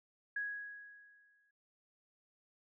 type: tone with exponential decay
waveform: sine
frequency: 1662 Hz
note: G#6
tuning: 1 cent sharp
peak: -34 dBFS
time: 0.36-1.51 s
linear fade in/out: 5 ms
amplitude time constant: 250 ms
effects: none